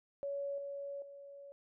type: tone with level steps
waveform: sine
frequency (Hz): 562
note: C#5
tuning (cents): +24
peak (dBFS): -36 / -40 / -49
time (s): 0.23-1.52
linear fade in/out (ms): 0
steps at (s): 0.58 / 1.02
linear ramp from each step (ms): 2
effects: none